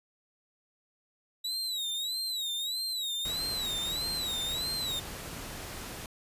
40% pulse tone with vibrato, 3875 Hz, B7, 34 cents flat, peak -30 dBFS, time 1.44-5 s, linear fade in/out 10 ms, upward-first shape sine, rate 1.6 Hz, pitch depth 130 cents each way
pink noise, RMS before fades -41 dBFS, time 3.25-6.06 s, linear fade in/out 2 ms
effects resampled to 32000 Hz

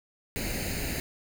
pink noise with comb filter, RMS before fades -32 dBFS, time 0.36-1 s, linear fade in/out 0 ms, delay 0.44 ms, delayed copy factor +0.75, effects none

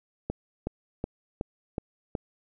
click train, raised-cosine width 2 ms, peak -16 dBFS, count 6, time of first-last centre 0.3-2.152 s, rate 2.7 Hz, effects none

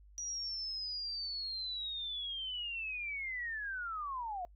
sine linear sweep, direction down, 5820 to 687 Hz, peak -37 dBFS, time 0.18-4.45 s, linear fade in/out 0 ms, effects noise-tail reverb RT60 0.1 s tail -25 dB re dry + added 50 Hz sine -56 dBFS peak until 4.55 s

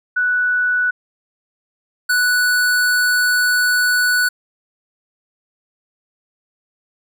sine / square tone pair in turn, 1480 / 1480 Hz, F#6 / F#6, 0 / 0 cents, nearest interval unison, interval 0 cents, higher neither, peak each -14 dBFS, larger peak neither, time 0.16-0.91 / 2.09-4.29 s, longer second, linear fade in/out 10 ms, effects none

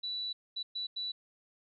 sine tone bursts at uneven times, 3951 Hz, B7, in tune, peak -34 dBFS, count 4, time 0.03-0.33 / 0.56-0.63 / 0.75-0.87 / 0.96-1.12 s, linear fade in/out 10 ms, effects none

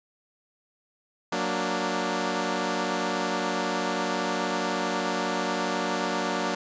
10% pulse chord, Gb augmented, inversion none, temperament equal, 185 / 233.1 / 293.7 Hz, Gb3 / Bb3 / D4, 0 / 0 / 0 cents, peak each -22 dBFS, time 1.32-6.55 s, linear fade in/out 5 ms, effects resampled to 16000 Hz

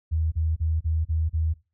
sine tone bursts, 79.9 Hz, D#2, 47 cents sharp, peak -21 dBFS, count 6, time 0.11-1.54 s, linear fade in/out 20 ms, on 210 ms, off 34 ms, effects noise-tail reverb RT60 0.3 s tail -20 dB re dry

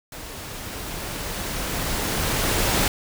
pink noise with level ramp, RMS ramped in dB -37 to -20 dBFS, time 0.12-2.88 s, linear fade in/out 2 ms, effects none

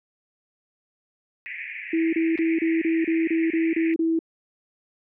white band-pass noise, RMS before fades -35 dBFS, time 1.46-3.94 s, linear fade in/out 0 ms, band 1800 to 2500 Hz, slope 96 dB/octave
sine tone bursts, 326.8 Hz, E4, 15 cents flat, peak -19 dBFS, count 10, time 1.93-4.191 s, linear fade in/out 5 ms, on 200 ms, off 29 ms
clicks, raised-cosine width 0.3 ms, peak -29 dBFS, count 2, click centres 2.377 / 2.386 s
effects none

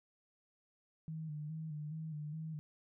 sine tone with vibrato, 154.4 Hz, D#3, 13 cents flat, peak -40 dBFS, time 1.08-2.59 s, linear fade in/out 0 ms, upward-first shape square, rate 2.4 Hz, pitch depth 49 cents each way, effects none

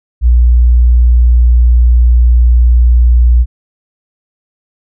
sine tone, 59.9 Hz, A#1, 48 cents sharp, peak -3 dBFS, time 0.21-3.46 s, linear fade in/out 50 ms, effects none

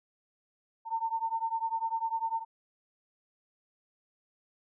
sine beating tone pair, 901 / 911 Hz, A5 / A#5, +41 / -40 cents, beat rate 10 Hz, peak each -32 / -33 dBFS, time 0.85-2.45 s, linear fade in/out 50 ms, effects none

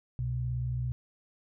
sine tone pair together, 65.41 / 123.47 Hz, C2 / B2, 0 / 0 cents, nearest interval major seventh, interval 1100 cents, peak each -36 / -30 dBFS, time 0.19-0.92 s, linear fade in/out 0 ms, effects none

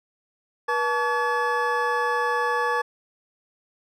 triangle tone cluster, 483.2 / 871 / 1139 / 1706 Hz, B4 / A5 / C#6 / G#6, -38 / -18 / +47 / +46 cents, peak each -25 dBFS, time 0.68-2.82 s, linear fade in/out 10 ms, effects none

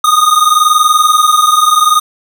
square tone pair together, 1223.8 / 1244.5 Hz, D#6 / D#6, -29 / 0 cents, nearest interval unison, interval 29 cents, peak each -10 dBFS, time 0.04-2 s, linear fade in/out 5 ms, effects none

